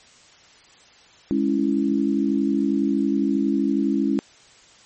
sine chord, C# minor, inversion second, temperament equal, 207.7 / 277.2 / 329.6 Hz, G#3 / C#4 / E4, 0 / 0 / 0 cents, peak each -23 / -21 / -24 dBFS, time 1.31-4.19 s, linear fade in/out 0 ms, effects white hiss -51 dBFS RMS until 4.85 s + MP3 32 kbps

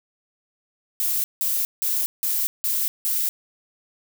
violet noise bursts, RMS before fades -23 dBFS, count 6, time 1-3.29 s, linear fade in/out 0 ms, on 240 ms, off 170 ms, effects none

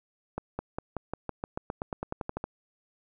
accelerating click train, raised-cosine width 1 ms, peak -18 dBFS, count 17, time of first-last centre 0.38-2.441 s, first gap 210 ms, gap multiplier 0.93, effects none

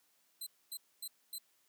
10% pulse tone bursts, 4060 Hz, B7, 47 cents sharp, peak -34 dBFS, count 4, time 0.41-1.384 s, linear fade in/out 5 ms, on 56 ms, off 250 ms, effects white hiss -73 dBFS RMS until 1.68 s + high-pass 150 Hz 12 dB/octave

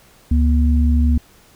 sine tone pair together, 71.5 / 240.2 Hz, D2 / B3, -46 / -48 cents, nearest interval octave + major sixth, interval 2098 cents, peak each -12 / -19 dBFS, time 0.31-1.18 s, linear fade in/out 5 ms, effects pink hiss -50 dBFS RMS until 1.55 s

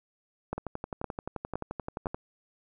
two click trains, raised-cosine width 1 ms, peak -17 / -20 dBFS, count 4 / 19, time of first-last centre 0.53-2.068 / 0.58-2.145 s, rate 1.95 / 11.5 Hz, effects none

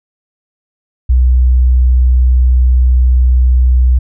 sine tone, 62.6 Hz, B1, 24 cents sharp, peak -5 dBFS, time 1.09-3.99 s, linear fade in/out 10 ms, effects none

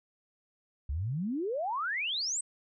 sine exponential sweep, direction up, 63.9 to 8410 Hz, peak -30 dBFS, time 0.89-2.41 s, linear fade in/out 5 ms, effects none

